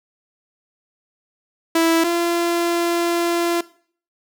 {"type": "tone pair in turn", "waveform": "sawtooth", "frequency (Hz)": [329.6, 342.3], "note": ["E4", "F4"], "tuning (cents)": [0, -35], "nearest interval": "minor second", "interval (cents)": 65, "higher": "second", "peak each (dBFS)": [-10, -14], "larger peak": "first", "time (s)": [[1.75, 2.04], [2.04, 3.61]], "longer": "second", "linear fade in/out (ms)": 5, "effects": ["noise-tail reverb RT60 0.5 s tail -19 dB re dry"]}